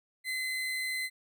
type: tone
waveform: 35% pulse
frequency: 2043 Hz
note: C7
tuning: 42 cents flat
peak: -30 dBFS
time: 0.24-1.1 s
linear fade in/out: 50 ms
effects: none